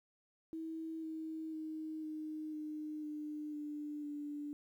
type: tone with pitch steps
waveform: sine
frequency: 322.6 / 318.2 / 313.8 / 309.5 / 305.2 / 301 / 296.9 / 292.8 Hz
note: E4 / D#4 / D#4 / D#4 / D#4 / D4 / D4 / D4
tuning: -37 / +39 / +15 / -9 / -33 / +43 / +19 / -5 cents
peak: -40 dBFS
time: 0.53-4.53 s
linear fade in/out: 0 ms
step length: 500 ms
effects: 12-bit